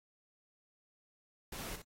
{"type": "noise with echo", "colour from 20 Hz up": "pink", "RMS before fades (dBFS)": -44, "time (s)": [1.52, 1.76], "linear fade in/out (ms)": 5, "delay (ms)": 60, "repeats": 1, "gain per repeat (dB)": -8, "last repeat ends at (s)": 1.82, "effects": ["AAC 48 kbps"]}